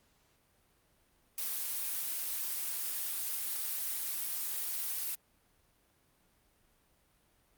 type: noise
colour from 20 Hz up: blue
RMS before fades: -36 dBFS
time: 1.38-5.15 s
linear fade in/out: 2 ms
effects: pink hiss -70 dBFS RMS until 7.57 s + Opus 48 kbps